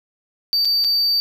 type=tone with dropouts; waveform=triangle; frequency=4619 Hz; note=D8; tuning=30 cents flat; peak=-14 dBFS; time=0.53-1.2 s; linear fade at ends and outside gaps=0 ms; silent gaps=0.649-0.654 / 0.841-0.846 s; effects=none